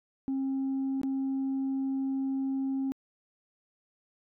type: tone with dropouts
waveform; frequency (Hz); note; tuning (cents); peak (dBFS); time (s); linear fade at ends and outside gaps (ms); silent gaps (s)
sine; 268.7; C4; +46; -26; 0.28-2.92; 0; 1.015-1.033
effects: tanh soft clip ceiling -26 dBFS